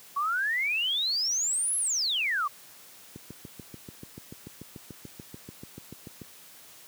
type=exponential two-way sweep; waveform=sine; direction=up then down; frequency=1100 to 11175 to 1100 Hz; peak=-25 dBFS; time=0.16-2.48 s; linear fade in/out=10 ms; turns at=1.77 s
type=click train; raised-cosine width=3 ms; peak=-27 dBFS; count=22; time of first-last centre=3.16-6.217 s; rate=6.87 Hz
effects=white hiss -51 dBFS RMS until 6.87 s + high-pass 100 Hz 12 dB/octave